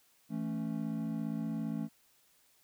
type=chord; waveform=triangle; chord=A major; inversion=second; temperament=equal; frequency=164.81 / 220 / 277.2 Hz; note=E3 / A3 / C#4; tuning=0 / 0 / 0 cents; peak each=-37 / -34 / -38 dBFS; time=0.29-1.89 s; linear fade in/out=50 ms; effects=white hiss -68 dBFS RMS until 2.63 s